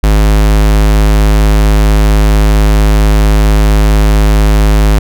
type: tone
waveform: square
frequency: 52.2 Hz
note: G#1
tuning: 10 cents sharp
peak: -5 dBFS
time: 0.03-4.99 s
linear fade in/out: 5 ms
effects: none